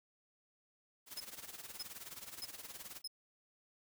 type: noise with tremolo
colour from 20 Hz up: white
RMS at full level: -47 dBFS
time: 1.06-3.02 s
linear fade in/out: 50 ms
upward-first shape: sine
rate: 19 Hz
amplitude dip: 75%
type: tone bursts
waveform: 40% pulse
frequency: 5130 Hz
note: E8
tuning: 48 cents flat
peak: -40 dBFS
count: 4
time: 1.17-3.076 s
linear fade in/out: 5 ms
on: 34 ms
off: 590 ms
effects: none